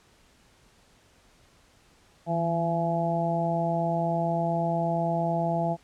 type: harmonic tone with a mistuned harmonic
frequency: 168.7 Hz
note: E3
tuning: 40 cents sharp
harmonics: 1 / 2 / 3 / 4 / 5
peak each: -28 / -35 / -37 / -27 / -32 dBFS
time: 2.26-5.77 s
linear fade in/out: 50 ms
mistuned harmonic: 1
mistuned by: -42 cents
effects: pink hiss -60 dBFS RMS until 5.83 s + low-pass 9000 Hz 12 dB/octave